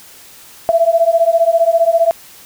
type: beating tone pair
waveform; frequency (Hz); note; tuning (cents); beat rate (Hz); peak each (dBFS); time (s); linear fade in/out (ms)
sine; 660 / 675; E5 / E5; +2 / +41; 15; -12; 0.69-2.11; 0
effects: white hiss -40 dBFS RMS until 2.45 s